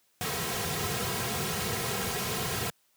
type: noise with comb filter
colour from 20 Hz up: pink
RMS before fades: -31 dBFS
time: 0.21-2.7 s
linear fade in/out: 0 ms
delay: 3.4 ms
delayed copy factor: -0.75
effects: white hiss -69 dBFS RMS until 2.96 s + high-pass 100 Hz 12 dB/octave